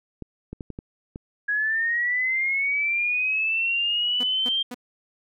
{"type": "clicks", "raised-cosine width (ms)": 3, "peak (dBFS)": -21, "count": 6, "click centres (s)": [0.223, 0.53, 0.608, 0.703, 0.789, 1.159]}
{"type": "linear sweep", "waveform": "sine", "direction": "up", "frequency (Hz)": [1656, 3191], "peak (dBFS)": -21, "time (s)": [1.48, 4.63], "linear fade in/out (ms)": 10}
{"type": "tone bursts", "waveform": "sawtooth", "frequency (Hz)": 246, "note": "B3", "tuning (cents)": -7, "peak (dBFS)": -28, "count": 3, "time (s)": [4.2, 4.745], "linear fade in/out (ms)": 5, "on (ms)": 35, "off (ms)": 220}
{"effects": []}